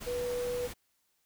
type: tone in noise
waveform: sine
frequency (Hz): 490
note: B4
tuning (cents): -14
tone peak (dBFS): -31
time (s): 0.06-0.68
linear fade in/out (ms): 20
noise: pink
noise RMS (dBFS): -43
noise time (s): 0-0.74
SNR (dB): +9
effects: white hiss -75 dBFS RMS until 1.25 s